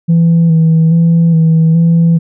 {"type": "tone with vibrato", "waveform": "sine", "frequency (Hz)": 164.3, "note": "E3", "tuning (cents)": -5, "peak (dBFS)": -3, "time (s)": [0.08, 2.19], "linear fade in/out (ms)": 20, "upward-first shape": "square", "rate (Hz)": 1.2, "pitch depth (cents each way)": 28, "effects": ["tanh soft clip ceiling -3 dBFS"]}